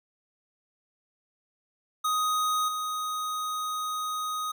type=tone with level steps; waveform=square; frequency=1250 Hz; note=D#6; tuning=8 cents sharp; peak=-25 / -30 dBFS; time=2.04-4.52 s; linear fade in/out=10 ms; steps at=2.68 s; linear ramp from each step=5 ms; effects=none